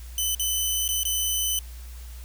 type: tone with dropouts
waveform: 10% pulse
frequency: 3021 Hz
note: F#7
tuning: 35 cents sharp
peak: -15 dBFS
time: 0.18-1.59 s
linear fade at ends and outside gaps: 1 ms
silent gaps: 0.349-0.396 / 0.879-0.889 / 1.033-1.052 s
effects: added 60 Hz sine -37 dBFS peak until 2.24 s + white hiss -50 dBFS RMS until 2.24 s